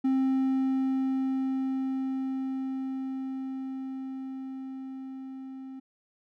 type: tone with level ramp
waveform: triangle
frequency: 264.6 Hz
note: C4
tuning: 20 cents sharp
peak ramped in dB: -20 to -37 dBFS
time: 0.04-5.8 s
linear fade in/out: 10 ms
effects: none